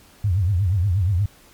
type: tone with vibrato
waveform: sine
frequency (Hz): 94.1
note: F#2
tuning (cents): +30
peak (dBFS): -16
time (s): 0.24-1.26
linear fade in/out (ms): 5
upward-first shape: triangle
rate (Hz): 8.4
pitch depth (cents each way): 240
effects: pink hiss -51 dBFS RMS until 1.53 s + MP3 96 kbps